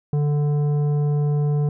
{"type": "tone with tanh clipping", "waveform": "sine", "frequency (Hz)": 146.83, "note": "D3", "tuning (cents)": 0, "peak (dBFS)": -19, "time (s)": [0.13, 1.69], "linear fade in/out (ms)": 2, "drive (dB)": 10, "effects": []}